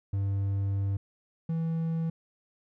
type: tone pair in turn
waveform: triangle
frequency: 98.7 / 163.61 Hz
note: G2 / E3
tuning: +12 / -13 cents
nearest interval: major sixth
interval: 875 cents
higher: second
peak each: -24 / -25 dBFS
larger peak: first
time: 0.13-0.97 / 1.49-2.1 s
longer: first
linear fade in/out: 5 ms
effects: none